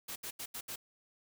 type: noise bursts at uneven times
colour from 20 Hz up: white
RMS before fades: -42 dBFS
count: 5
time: 0.08-0.16 / 0.23-0.31 / 0.39-0.46 / 0.54-0.61 / 0.68-0.76 s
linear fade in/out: 10 ms
effects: none